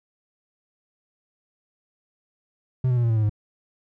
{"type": "tone with pitch steps", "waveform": "triangle", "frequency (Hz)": [128.4, 124.17, 120.08, 116.12, 112.3, 108.6, 105.02], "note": ["C3", "B2", "B2", "A#2", "A2", "A2", "G#2"], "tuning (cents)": [-32, 10, -48, -6, 36, -22, 20], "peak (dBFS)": -16, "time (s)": [2.84, 3.295], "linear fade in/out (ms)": 5, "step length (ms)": 65, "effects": []}